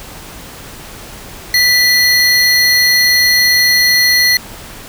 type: tone pair together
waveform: square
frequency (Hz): 1975.5 / 4254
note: B6 / C8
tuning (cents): 0 / +28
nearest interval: octave + minor second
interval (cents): 1328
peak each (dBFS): -11 / -12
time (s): 1.54-4.37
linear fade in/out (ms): 2
effects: pink hiss -32 dBFS RMS until 4.88 s